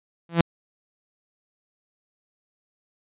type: tone with exponential growth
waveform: sawtooth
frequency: 168.4 Hz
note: E3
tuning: 37 cents sharp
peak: -8 dBFS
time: 0.29-0.41 s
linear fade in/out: 2 ms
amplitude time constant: 26 ms
effects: resampled to 8000 Hz